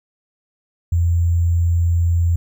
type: tone with sample-and-hold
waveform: sine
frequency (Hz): 85.2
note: F2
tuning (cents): -42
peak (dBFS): -13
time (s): 0.92-2.36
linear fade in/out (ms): 5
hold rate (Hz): 7350
effects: none